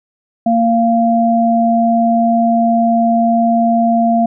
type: tone pair together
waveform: sine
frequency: 230.7 / 691.3 Hz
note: A#3 / F5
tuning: -18 / -18 cents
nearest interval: octave + perfect fifth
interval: 1900 cents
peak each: -12 dBFS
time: 0.46-4.26 s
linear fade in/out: 5 ms
effects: none